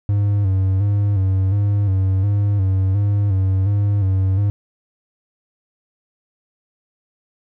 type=tone with vibrato; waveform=triangle; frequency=98.5 Hz; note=G2; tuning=9 cents sharp; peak=-12 dBFS; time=0.09-4.5 s; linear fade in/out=0 ms; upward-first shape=square; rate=1.4 Hz; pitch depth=58 cents each way; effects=none